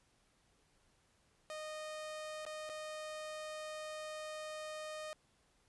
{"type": "tone with dropouts", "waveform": "sawtooth", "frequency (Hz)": 617, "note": "D#5", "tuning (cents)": -15, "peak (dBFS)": -39, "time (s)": [1.5, 5.13], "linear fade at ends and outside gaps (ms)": 0, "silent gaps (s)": [[2.452, 2.464], [2.692, 2.697]], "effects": ["pink hiss -73 dBFS RMS until 5.68 s", "resampled to 24000 Hz"]}